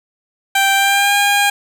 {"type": "tone with pitch glide", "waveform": "15% pulse", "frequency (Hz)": [784, 809.8], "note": ["G5", "G#5"], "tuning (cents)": [0, -44], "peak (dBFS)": -5, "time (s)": [0.55, 1.5], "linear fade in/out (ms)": 5, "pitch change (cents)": 56, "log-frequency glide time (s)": [0.75, 1.15], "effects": []}